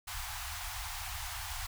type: band-stop noise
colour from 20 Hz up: pink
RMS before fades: -40 dBFS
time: 0.07-1.67 s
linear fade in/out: 10 ms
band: 100 to 700 Hz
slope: 96 dB/octave
effects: none

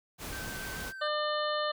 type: noise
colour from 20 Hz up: pink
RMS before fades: -40 dBFS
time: 0.18-0.93 s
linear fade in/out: 50 ms
type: tone with vibrato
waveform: triangle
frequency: 1548 Hz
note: G6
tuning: 22 cents flat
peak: -39 dBFS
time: 0.32-1.08 s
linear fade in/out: 10 ms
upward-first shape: sine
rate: 6.9 Hz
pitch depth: 21 cents each way
type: harmonic tone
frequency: 600 Hz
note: D5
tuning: 37 cents sharp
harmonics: 1 / 2 / 3 / 5 / 6 / 7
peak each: -32 / -33 / -38 / -40 / -42 / -40 dBFS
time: 1.01-1.72 s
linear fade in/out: 10 ms
effects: none

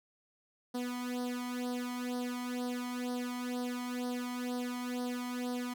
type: tone with flanger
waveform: sawtooth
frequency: 246.9 Hz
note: B3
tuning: in tune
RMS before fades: -37 dBFS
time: 0.74-5.74 s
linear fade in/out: 10 ms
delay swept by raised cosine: 0.2 to 0.96 ms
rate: 2.1 Hz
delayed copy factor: +0.85
effects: none

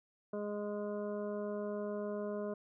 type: harmonic tone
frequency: 207 Hz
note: G#3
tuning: 5 cents flat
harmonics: 1 / 2 / 3 / 5 / 6 / 7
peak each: -41 / -40 / -41 / -51 / -56 / -57 dBFS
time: 0.33-2.54 s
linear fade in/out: 5 ms
effects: none

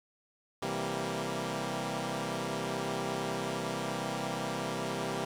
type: chord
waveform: 10% pulse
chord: C dominant seventh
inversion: none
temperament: equal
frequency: 130.81 / 164.81 / 196 / 233.1 Hz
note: C3 / E3 / G3 / Bb3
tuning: 0 / 0 / 0 / 0 cents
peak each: -30 dBFS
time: 0.62-5.25 s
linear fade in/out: 5 ms
effects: low-pass 10000 Hz 12 dB/octave + 9-bit

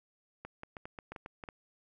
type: clicks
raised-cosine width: 0.5 ms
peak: -28 dBFS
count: 10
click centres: 0.45 / 0.634 / 0.768 / 0.855 / 0.988 / 1.12 / 1.162 / 1.261 / 1.438 / 1.488 s
effects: none

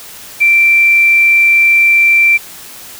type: tone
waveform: sine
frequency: 2349 Hz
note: D7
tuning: in tune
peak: -5 dBFS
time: 0.4-2.38 s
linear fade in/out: 20 ms
effects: white hiss -32 dBFS RMS until 2.99 s

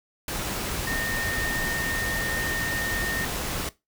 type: tone in noise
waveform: sine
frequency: 1833 Hz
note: A#6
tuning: 30 cents flat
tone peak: -28 dBFS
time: 0.87-3.25 s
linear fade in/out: 2 ms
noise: pink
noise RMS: -30 dBFS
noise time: 0.28-3.69 s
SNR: -1 dB
effects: noise-tail reverb RT60 0.2 s tail -18 dB re dry

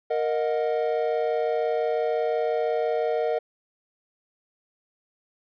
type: chord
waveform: triangle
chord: D# minor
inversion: second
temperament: equal with one note detuned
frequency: 466.2 / 622.3 / 728.1 Hz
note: A#4 / D#5 / F#5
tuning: 0 / 0 / -28 cents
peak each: -23 / -25 / -28 dBFS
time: 0.1-3.39 s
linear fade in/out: 10 ms
effects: resampled to 11025 Hz

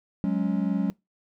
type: chord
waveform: triangle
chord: F# suspended second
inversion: none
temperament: just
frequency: 185 / 208.1 / 277.5 Hz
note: F#3 / G#3 / C#4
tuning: 0 / +4 / +2 cents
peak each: -24 / -25 / -27 dBFS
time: 0.24-0.9 s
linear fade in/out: 0 ms
effects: noise-tail reverb RT60 0.2 s tail -24 dB re dry

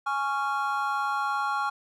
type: chord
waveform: triangle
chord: Db major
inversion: second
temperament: just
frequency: 831.5 / 1108.7 / 1385.9 Hz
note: Ab5 / Db6 / F6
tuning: +2 / 0 / -14 cents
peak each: -28 dBFS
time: 0.06-1.7 s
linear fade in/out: 10 ms
effects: none

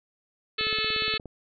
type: harmonic tone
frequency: 434.6 Hz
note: A4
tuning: 21 cents flat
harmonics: 1 / 3 / 4 / 5 / 6 / 7 / 8 / 9 / 10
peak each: -36 / -35 / -36 / -36 / -31 / -35 / -33 / -33 / -32 dBFS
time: 0.58-1.18 s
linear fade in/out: 10 ms
type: click train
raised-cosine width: 2 ms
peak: -26 dBFS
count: 12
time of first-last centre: 0.61-1.257 s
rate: 17 Hz
effects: none

